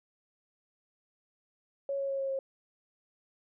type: tone with pitch steps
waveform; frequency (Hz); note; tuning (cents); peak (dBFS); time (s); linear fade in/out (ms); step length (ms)
sine; 554.4 / 550.3 / 546.1 / 542.1 / 538; C#5 / C#5 / C#5 / C#5 / C5; 0 / -13 / -26 / -39 / +48; -30; 1.89-2.39; 2; 100
effects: none